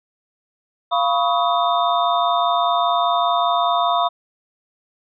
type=tone cluster; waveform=sine; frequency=694 / 989 / 1114 / 1265 / 3634 Hz; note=F5 / B5 / C#6 / D#6 / A#7; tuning=-11 / +2 / +8 / +28 / -45 cents; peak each=-19 / -21 / -22 / -25 / -27 dBFS; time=0.91-4.09 s; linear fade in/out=20 ms; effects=none